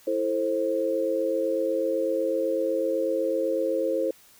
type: chord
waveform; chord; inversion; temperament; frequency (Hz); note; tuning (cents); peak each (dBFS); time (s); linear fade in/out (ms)
sine; A minor; second; just; 330 / 440 / 528; E4 / A4 / C5; +2 / 0 / +16; -29 / -29 / -25; 0.07-4.11; 5
effects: white hiss -55 dBFS RMS until 4.39 s